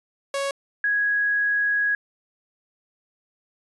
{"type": "tone pair in turn", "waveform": ["sawtooth", "sine"], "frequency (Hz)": [554.4, 1661.3], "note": ["C#5", "G#6"], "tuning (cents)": [0, 0], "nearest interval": "octave + perfect fifth", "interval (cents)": 1900, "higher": "second", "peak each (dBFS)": [-20, -19], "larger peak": "second", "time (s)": [[0.34, 0.51], [0.84, 1.95]], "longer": "second", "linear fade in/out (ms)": 2, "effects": ["resampled to 24000 Hz"]}